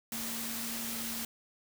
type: tone in noise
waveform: sine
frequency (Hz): 230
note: A#3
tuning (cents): -23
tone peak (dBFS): -42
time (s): 0.12-1.25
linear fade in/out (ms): 2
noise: white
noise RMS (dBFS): -38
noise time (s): 0.12-1.25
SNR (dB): -7
effects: none